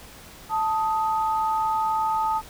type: tone pair together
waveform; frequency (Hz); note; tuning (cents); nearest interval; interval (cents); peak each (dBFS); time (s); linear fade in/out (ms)
sine; 880 / 1252.9; A5 / D#6; 0 / +12; tritone; 612; -22 / -27; 0.49-2.42; 50
effects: pink hiss -45 dBFS RMS until 2.49 s